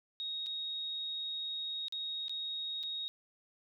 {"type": "tone with dropouts", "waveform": "sine", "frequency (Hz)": 3756, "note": "A#7", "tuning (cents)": 12, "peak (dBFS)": -36, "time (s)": [0.2, 3.08], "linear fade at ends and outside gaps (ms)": 0, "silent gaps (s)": [[0.462, 0.467], [1.883, 1.924], [2.282, 2.295], [2.83, 2.835]], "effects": []}